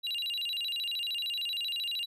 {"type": "tone with vibrato", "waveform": "triangle", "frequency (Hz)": 3322, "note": "G#7", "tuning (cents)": 0, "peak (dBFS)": -30, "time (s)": [0.03, 2.06], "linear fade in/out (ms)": 20, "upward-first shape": "square", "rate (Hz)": 13, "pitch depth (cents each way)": 290, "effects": []}